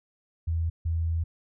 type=tone bursts at uneven times; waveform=sine; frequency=82.41 Hz; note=E2; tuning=in tune; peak=-24 dBFS; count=2; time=0.47-0.7 / 0.85-1.24 s; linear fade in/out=10 ms; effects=none